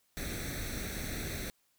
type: noise with comb filter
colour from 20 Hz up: pink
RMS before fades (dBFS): -38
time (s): 0.17-1.5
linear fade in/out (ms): 0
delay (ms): 0.5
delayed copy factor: +0.75
effects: white hiss -73 dBFS RMS until 1.78 s